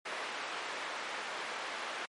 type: band-pass noise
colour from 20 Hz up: white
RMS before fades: -40 dBFS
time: 0.05-2.06 s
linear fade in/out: 10 ms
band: 460 to 2100 Hz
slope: 12 dB/octave
effects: MP3 48 kbps